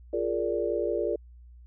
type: chord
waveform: sine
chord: Bb dominant seventh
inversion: second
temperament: equal with one note detuned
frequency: 349.2 / 415.3 / 466.2 / 581.9 Hz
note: F4 / Ab4 / Bb4 / D5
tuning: 0 / 0 / 0 / -16 cents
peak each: -31 dBFS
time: 0.13-1.16 s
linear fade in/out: 5 ms
effects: added 60 Hz sine -47 dBFS peak until 1.66 s